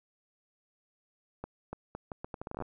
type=accelerating click train; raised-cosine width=1 ms; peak=-24 dBFS; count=15; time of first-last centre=1.44-2.622 s; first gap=290 ms; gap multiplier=0.76; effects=none

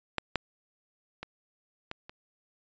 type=clicks; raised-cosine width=0.3 ms; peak=-12 / -10 / -22 / -20 / -28 dBFS; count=5; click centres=0.183 / 0.357 / 1.23 / 1.914 / 2.095 s; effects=resampled to 16000 Hz

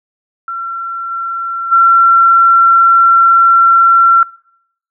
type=tone with level steps; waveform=sine; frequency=1359 Hz; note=F6; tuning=48 cents flat; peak=-18 / -16 / -4 dBFS; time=0.48-4.23 s; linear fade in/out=2 ms; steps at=1.1 / 1.71 s; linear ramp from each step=20 ms; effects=noise-tail reverb RT60 0.7 s tail -24 dB re dry

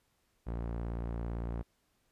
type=tone with low-pass filter; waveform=sawtooth; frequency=57.8 Hz; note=A#1; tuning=14 cents flat; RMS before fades=-37 dBFS; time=0.46-1.63 s; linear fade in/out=20 ms; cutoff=1200 Hz; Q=0.59; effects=pink hiss -75 dBFS RMS until 2.11 s + resampled to 32000 Hz

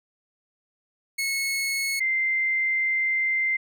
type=tone pair in turn; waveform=sawtooth / sine; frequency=2189 / 2085 Hz; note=C#7 / C7; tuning=-22 / -7 cents; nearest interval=minor second; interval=85 cents; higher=first; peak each=-21 dBFS; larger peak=neither; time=1.18-2 / 2-3.57 s; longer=second; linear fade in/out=10 ms; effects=none

